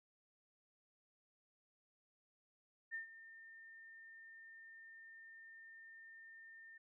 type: tone with ADSR envelope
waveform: sine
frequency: 1810 Hz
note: A6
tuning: 48 cents sharp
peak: -40 dBFS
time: 2.91-6.78 s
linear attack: 33 ms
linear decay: 120 ms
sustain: -15 dB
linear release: 7 ms
effects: none